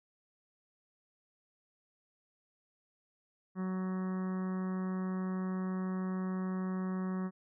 harmonic tone, 186.4 Hz, F#3, 13 cents sharp, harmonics 1 / 2 / 3 / 4 / 5 / 6 / 7 / 8 / 9 / 10, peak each -33 / -44 / -52 / -54 / -54 / -49 / -54 / -59 / -58 / -58 dBFS, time 3.55-7.31 s, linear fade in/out 50 ms, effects none

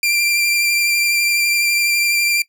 sawtooth tone with vibrato, 2370 Hz, D7, 15 cents sharp, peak -11 dBFS, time 0.03-2.42 s, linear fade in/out 2 ms, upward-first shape triangle, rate 12 Hz, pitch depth 21 cents each way, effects noise-tail reverb RT60 0.1 s tail -20 dB re dry

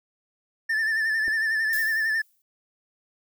triangle tone with vibrato, 1771 Hz, A6, 11 cents sharp, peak -20 dBFS, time 0.69-2.22 s, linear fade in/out 10 ms, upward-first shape sine, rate 11 Hz, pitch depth 52 cents each way
clicks, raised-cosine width 2 ms, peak -29 dBFS, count 2, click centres 1.279 / 1.282 s
violet noise with exponential decay, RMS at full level -31 dBFS, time 1.73-2.42 s, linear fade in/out 1 ms, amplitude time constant 150 ms
effects none

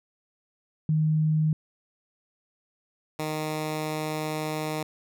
sine / 10% pulse tone pair in turn, 155.56 / 154.74 Hz, D#3 / D#3, 0 / -9 cents, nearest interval unison, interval 9 cents, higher first, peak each -20 dBFS, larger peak neither, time 0.89-1.53 / 3.19-4.83 s, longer second, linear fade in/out 2 ms, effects none

